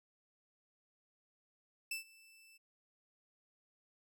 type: tone with ADSR envelope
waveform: sawtooth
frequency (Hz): 2647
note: E7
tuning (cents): +7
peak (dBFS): -33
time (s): 1.91-2.58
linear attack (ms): 5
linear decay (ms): 120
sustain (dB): -24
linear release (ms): 17
effects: none